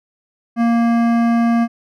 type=tone with hard clipping; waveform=sine; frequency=233.1 Hz; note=A#3; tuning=in tune; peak=-14 dBFS; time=0.56-1.68 s; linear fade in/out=50 ms; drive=14 dB; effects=none